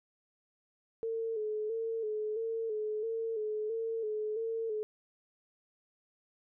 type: tone with vibrato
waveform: sine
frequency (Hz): 440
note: A4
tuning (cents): 0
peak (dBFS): -32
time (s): 1.03-4.83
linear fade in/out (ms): 0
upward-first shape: square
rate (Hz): 1.5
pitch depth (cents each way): 49
effects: none